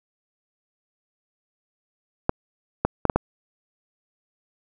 clicks, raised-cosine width 1 ms, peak -4 dBFS, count 5, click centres 2.294 / 2.85 / 3.053 / 3.098 / 3.16 s, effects none

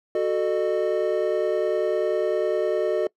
triangle chord, D# diminished, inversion first, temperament equal with one note detuned, 370 / 440 / 609.1 Hz, F#4 / A4 / D#5, 0 / 0 / -37 cents, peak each -23 dBFS, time 0.15-3.07 s, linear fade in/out 2 ms, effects noise-tail reverb RT60 0.1 s tail -24 dB re dry

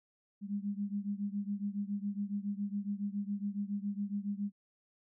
sine beating tone pair, 200.1 / 207.3 Hz, G3 / G#3, +36 / -3 cents, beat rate 7.2 Hz, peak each -36 / -38 dBFS, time 0.41-4.52 s, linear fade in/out 50 ms, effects none

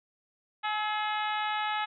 harmonic tone with a mistuned harmonic, 423.9 Hz, G#4, 35 cents sharp, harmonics 2 / 3 / 4 / 5 / 6 / 7 / 8 / 9, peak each -31 / -35 / -37 / -39 / -41 / -42 / -43 / -44 dBFS, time 0.63-1.86 s, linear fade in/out 20 ms, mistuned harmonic 3, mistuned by +31 cents, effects none

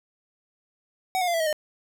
square tone with pitch steps, 751 / 720 / 690.3 / 661.8 / 634.4 / 608.2 Hz, F#5 / F#5 / F5 / E5 / D#5 / D#5, +26 / -47 / -20 / +7 / +33 / -40 cents, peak -23 dBFS, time 1.15-1.528 s, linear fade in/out 0 ms, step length 63 ms, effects none

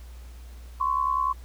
sine tone pair together, 1038.5 / 1108.7 Hz, C6 / C#6, -13 / 0 cents, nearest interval minor second, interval 113 cents, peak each -25 dBFS, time 0.8-1.33 s, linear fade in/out 10 ms, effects added 60 Hz sine -40 dBFS peak until 1.44 s + pink hiss -55 dBFS RMS until 1.44 s

